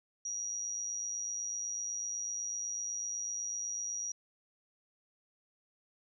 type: tone with amplitude modulation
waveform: sine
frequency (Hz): 5760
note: F#8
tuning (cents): -47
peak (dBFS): -33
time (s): 0.25-4.12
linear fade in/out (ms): 5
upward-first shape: sine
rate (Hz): 108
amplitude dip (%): 45
effects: none